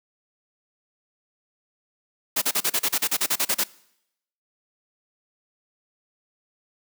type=noise bursts; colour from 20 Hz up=white; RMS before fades=-22 dBFS; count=14; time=2.36-3.64 s; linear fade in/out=10 ms; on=58 ms; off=36 ms; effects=noise-tail reverb RT60 0.8 s tail -22 dB re dry + high-pass 200 Hz 12 dB/octave